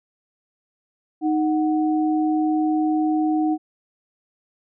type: tone pair together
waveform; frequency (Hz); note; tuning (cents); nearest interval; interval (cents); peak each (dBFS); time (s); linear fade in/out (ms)
sine; 310.7 / 740; D#4 / F#5; -2 / 0; octave + minor third; 1502; -18 / -26; 1.21-3.58; 50
effects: none